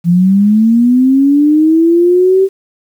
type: linear sweep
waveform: sine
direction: up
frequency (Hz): 168.2 to 389.8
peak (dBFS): -5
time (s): 0.04-2.49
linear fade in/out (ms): 50
effects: 7-bit